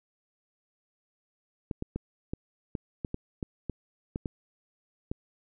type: clicks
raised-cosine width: 3 ms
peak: -19 dBFS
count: 12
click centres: 1.712 / 1.824 / 1.96 / 2.335 / 2.752 / 3.048 / 3.144 / 3.428 / 3.697 / 4.159 / 4.258 / 5.115 s
effects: none